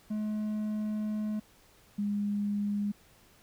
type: tone pair in turn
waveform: triangle / sine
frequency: 213 / 204.8 Hz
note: G#3 / G#3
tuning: +44 / -24 cents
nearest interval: minor second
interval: 68 cents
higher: first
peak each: -28 dBFS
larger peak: neither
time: 0.1-1.4 / 1.98-2.92 s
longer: first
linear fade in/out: 10 ms
effects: pink hiss -61 dBFS RMS until 3.42 s